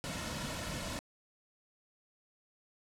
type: noise with comb filter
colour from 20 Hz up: pink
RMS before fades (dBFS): -39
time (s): 0.04-0.99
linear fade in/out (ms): 0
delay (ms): 2.5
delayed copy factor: -0.6
effects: low-pass 9000 Hz 12 dB/octave